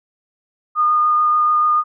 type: tone with vibrato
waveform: sine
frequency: 1222 Hz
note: D#6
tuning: 32 cents flat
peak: -12 dBFS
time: 0.75-1.84 s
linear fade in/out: 50 ms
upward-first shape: sine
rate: 6.9 Hz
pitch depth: 9 cents each way
effects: none